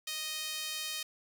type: tone with high-pass filter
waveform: sawtooth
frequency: 622.3 Hz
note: D#5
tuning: in tune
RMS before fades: -38 dBFS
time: 0.07-1.03 s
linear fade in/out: 5 ms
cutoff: 3200 Hz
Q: 1.2
effects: none